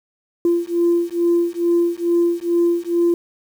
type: beating tone pair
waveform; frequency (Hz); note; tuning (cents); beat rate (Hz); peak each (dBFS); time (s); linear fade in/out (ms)
sine; 342.3 / 344.6; F4 / F4; -35 / -23; 2.3; -17; 0.45-3.14; 2
effects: tanh soft clip ceiling -9 dBFS + 7-bit